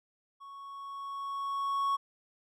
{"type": "tone with level ramp", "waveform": "triangle", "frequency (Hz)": 1108.7, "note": "C#6", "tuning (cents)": 0, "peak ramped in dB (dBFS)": [-44, -24], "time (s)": [0.4, 1.97], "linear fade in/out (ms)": 20, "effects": []}